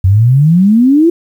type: exponential sweep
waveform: sine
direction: up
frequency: 90 to 349.1 Hz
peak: -4 dBFS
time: 0.04-1.1 s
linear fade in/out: 5 ms
effects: 7-bit